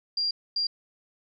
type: tone bursts at uneven times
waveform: sine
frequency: 4773 Hz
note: D8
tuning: 27 cents sharp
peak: -24 dBFS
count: 2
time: 0.17-0.31 / 0.56-0.67 s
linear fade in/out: 5 ms
effects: none